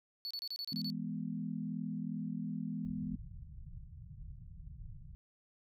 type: tone bursts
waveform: triangle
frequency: 4442 Hz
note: C#8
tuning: 3 cents sharp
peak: -37 dBFS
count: 8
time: 0.25-0.901 s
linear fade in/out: 0 ms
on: 56 ms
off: 29 ms
type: chord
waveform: sine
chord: E major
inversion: none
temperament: equal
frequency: 164.81 / 207.7 / 246.9 Hz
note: E3 / G#3 / B3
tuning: 0 / 0 / 0 cents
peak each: -41 / -40 / -41 dBFS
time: 0.72-3.16 s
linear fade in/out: 5 ms
type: low-pass noise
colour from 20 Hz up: pink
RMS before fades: -49 dBFS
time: 2.85-5.15 s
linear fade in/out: 0 ms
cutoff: 160 Hz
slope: 48 dB/octave
effects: none